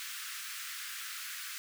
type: high-pass noise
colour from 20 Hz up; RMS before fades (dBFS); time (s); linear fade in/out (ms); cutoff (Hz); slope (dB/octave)
pink; -42; 0-1.58; 0; 1300; 48
effects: none

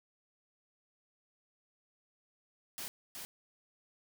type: noise with echo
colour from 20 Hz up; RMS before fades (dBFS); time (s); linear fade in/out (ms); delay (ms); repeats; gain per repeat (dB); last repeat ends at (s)
white; -42; 2.78-2.88; 0; 370; 1; -3; 3.25
effects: none

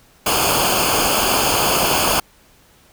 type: noise with comb filter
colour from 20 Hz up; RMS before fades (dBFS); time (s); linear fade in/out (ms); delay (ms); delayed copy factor
pink; -17; 0.26-2.2; 5; 0.52; -0.8
effects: pink hiss -52 dBFS RMS until 2.92 s

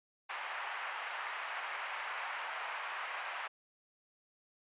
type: band-pass noise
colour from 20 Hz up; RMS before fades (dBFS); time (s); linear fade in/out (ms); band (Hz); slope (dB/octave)
pink; -41; 0.29-3.48; 10; 810 to 2600; 24
effects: resampled to 8000 Hz

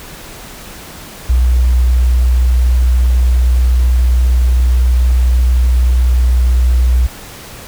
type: tone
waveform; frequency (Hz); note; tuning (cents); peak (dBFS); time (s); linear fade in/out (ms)
sine; 61.74; B1; 0; -7; 1.29-7.07; 10
effects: pink hiss -32 dBFS RMS until 7.67 s

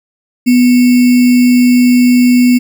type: tone with sample-and-hold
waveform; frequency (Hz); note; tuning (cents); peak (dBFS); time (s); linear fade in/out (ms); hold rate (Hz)
sine; 246.9; B3; 0; -4; 0.46-2.59; 20; 2450
effects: none

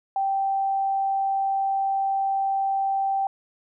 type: tone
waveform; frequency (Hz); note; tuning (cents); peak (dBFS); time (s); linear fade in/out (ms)
sine; 781; G5; -7; -21; 0.16-3.27; 2
effects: none

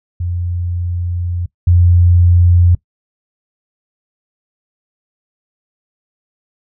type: tone pair in turn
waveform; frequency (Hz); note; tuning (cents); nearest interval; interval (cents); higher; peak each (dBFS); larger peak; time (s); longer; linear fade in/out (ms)
sine; 87.7 / 87.7; F2 / F2; +8 / +8; unison; 0; neither; -16 / -6; second; 0.2-1.46 / 1.67-2.75; first; 5
effects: noise-tail reverb RT60 0.1 s tail -20 dB re dry

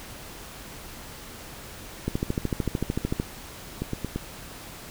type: two click trains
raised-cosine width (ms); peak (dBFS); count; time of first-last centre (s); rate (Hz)
3; -15 / -12; 4 / 16; 3.82-4.16 / 2.08-3.199; 8.82 / 13.4
effects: pink hiss -42 dBFS RMS until 4.9 s

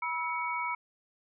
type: tone cluster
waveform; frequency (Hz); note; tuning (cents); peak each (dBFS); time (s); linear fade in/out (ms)
sine; 973 / 1308 / 2242; B5 / E6 / C#7; -26 / -14 / +19; -33 / -37 / -35; 0.02-0.75; 5
effects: none

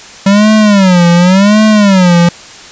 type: tone with vibrato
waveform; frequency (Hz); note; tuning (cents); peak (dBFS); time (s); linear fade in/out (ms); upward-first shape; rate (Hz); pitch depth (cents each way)
square; 192.9; G3; -28; -4; 0.26-2.29; 5; sine; 0.9; 200
effects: white hiss -31 dBFS RMS until 2.71 s + resampled to 16000 Hz

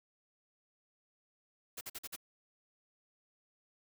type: noise bursts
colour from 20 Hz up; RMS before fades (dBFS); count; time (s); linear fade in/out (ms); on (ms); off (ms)
white; -43; 5; 1.77-2.163; 10; 41; 47
effects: none

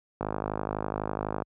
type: click train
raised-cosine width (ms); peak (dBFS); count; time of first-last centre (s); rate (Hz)
1; -15; 64; 0.21-1.422; 52
effects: high-pass 60 Hz 12 dB/octave

